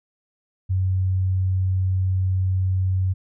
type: tone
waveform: sine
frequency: 93.6 Hz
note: F#2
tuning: 20 cents sharp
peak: -18 dBFS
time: 0.69-3.14 s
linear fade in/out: 20 ms
effects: none